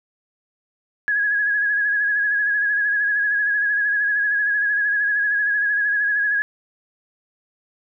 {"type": "tone with vibrato", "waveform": "sine", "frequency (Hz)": 1667, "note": "G#6", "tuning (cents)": 6, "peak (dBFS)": -17, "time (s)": [1.08, 6.42], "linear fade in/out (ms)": 0, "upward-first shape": "sine", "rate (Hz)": 13, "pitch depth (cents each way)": 43, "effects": []}